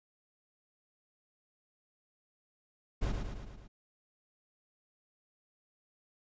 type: noise with echo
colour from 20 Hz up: brown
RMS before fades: -31 dBFS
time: 3.01-3.13 s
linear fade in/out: 20 ms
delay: 110 ms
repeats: 5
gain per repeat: -4 dB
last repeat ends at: 3.68 s
effects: resampled to 16000 Hz